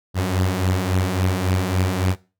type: beating tone pair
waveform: sawtooth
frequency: 90.3 / 93.9 Hz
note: F#2 / F#2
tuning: -42 / +26 cents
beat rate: 3.6 Hz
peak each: -19 / -16 dBFS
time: 0.14-2.16 s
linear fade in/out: 50 ms
effects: noise-tail reverb RT60 0.3 s tail -19 dB re dry